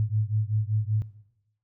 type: beating tone pair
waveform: sine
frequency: 105.2 / 110.4 Hz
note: G#2 / A2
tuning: +23 / +6 cents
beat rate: 5.2 Hz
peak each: -26 dBFS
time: 0-1.02 s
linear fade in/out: 0 ms
effects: noise-tail reverb RT60 0.9 s tail -18 dB re dry